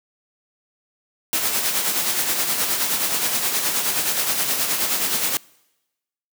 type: noise with tremolo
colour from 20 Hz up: white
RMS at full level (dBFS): -20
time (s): 1.33-5.37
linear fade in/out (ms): 0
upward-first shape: sine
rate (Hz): 9.5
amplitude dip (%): 45
effects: noise-tail reverb RT60 1.0 s tail -25 dB re dry + high-pass 150 Hz 12 dB/octave